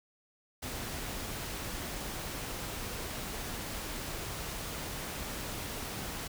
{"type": "noise", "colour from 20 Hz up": "pink", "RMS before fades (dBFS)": -39, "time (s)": [0.62, 6.28], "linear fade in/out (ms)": 10, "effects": []}